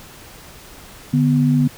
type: tone pair together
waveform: sine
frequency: 147.6 / 247.2 Hz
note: D3 / B3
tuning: +9 / +2 cents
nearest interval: major sixth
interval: 893 cents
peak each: -15 dBFS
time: 1.13-1.68 s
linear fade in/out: 10 ms
effects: pink hiss -41 dBFS RMS until 1.77 s